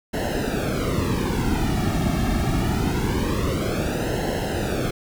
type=noise with flanger; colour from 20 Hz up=brown; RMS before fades=-23 dBFS; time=0.13-4.91 s; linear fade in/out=10 ms; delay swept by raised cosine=0.84 to 2.04 ms; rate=0.24 Hz; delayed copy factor=-0.95; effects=none